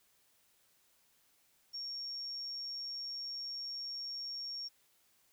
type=tone; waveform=sine; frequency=5530 Hz; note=F8; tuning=18 cents flat; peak=-39 dBFS; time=1.73-4.69 s; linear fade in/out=20 ms; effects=white hiss -71 dBFS RMS until 5.32 s